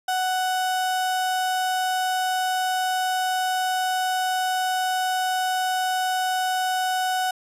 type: tone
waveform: 35% pulse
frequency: 743 Hz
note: F#5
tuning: 7 cents sharp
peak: -20 dBFS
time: 0.08-7.31 s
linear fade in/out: 5 ms
effects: resampled to 32000 Hz